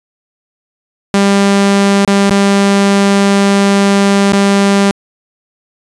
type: tone with dropouts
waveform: sawtooth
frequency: 198.9 Hz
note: G3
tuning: 25 cents sharp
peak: -3 dBFS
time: 1.14-4.91 s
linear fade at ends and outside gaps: 0 ms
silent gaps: 2.05-2.077 / 2.297-2.309 / 4.322-4.332 s
effects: resampled to 22050 Hz